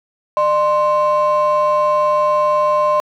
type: ring-modulated tone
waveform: triangle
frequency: 825 Hz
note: G#5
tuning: 12 cents flat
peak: -6 dBFS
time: 0.37-3 s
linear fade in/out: 0 ms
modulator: 222 Hz
effects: tanh soft clip ceiling -6 dBFS